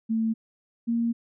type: tone pair in turn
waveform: sine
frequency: 223.7 / 232.8 Hz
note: A3 / A#3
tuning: +29 / -2 cents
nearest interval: minor second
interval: 69 cents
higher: second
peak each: -22 dBFS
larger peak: neither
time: 0.09-0.34 / 0.87-1.13 s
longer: second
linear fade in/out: 20 ms
effects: none